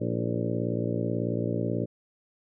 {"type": "harmonic tone with a mistuned harmonic", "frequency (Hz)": 58.27, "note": "A#1", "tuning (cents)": 0, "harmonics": [2, 3, 4, 5, 6, 7, 8, 9, 10], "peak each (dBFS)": [-31, -33, -34, -35, -36, -36, -37, -38, -38], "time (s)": [0, 1.86], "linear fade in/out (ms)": 20, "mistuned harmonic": 6, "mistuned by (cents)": -59, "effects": []}